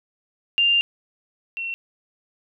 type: tone pair in turn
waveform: sine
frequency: 2794 / 2719 Hz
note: F7 / F7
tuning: 0 / -47 cents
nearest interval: unison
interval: 47 cents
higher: first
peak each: -15 / -26 dBFS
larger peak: first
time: 0.58-0.81 / 1.57-1.74 s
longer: first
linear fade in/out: 0 ms
effects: none